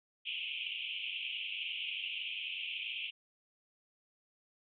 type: band-pass noise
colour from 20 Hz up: white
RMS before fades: -40 dBFS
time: 0.25-3.11 s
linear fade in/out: 20 ms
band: 2400 to 3200 Hz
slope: 96 dB/octave
effects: none